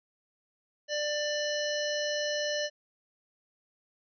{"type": "harmonic tone", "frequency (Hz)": 593, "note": "D5", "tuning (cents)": 17, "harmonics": [1, 3, 5, 7, 9, 10], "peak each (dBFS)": [-31, -36, -38, -39, -41, -41], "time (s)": [0.88, 2.7], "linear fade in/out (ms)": 50, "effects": []}